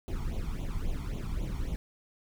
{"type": "noise with flanger", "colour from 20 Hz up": "brown", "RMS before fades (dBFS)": -33, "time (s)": [0.08, 1.76], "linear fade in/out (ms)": 0, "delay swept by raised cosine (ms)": [0.29, 0.93], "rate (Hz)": 3.7, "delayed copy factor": 0.85, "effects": []}